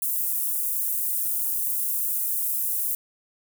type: high-pass noise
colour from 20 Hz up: pink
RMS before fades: -26 dBFS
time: 0.02-2.95 s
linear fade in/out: 2 ms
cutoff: 11000 Hz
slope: 24 dB/octave
effects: none